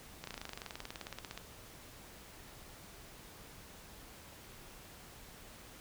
slowing click train, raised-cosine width 0.2 ms, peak -25 dBFS, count 25, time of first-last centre 0.24-1.376 s, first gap 33 ms, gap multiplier 1.03, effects pink hiss -54 dBFS RMS until 5.8 s

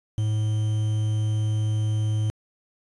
triangle tone with quantisation, 107.7 Hz, A2, 37 cents flat, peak -19 dBFS, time 0.18-2.3 s, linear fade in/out 0 ms, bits 7, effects resampled to 24000 Hz

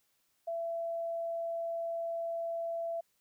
sine tone, 670 Hz, E5, 28 cents sharp, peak -33 dBFS, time 0.47-3.01 s, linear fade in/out 10 ms, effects white hiss -75 dBFS RMS until 3.2 s

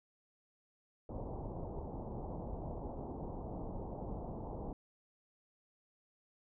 pink low-pass noise, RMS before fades -43 dBFS, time 1.09-4.73 s, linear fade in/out 2 ms, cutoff 920 Hz, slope 48 dB/octave, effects none

